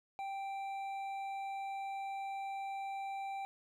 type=tone with hard clipping; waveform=sine; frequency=784 Hz; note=G5; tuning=in tune; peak=-40 dBFS; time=0.19-3.45 s; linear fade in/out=0 ms; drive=7 dB; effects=none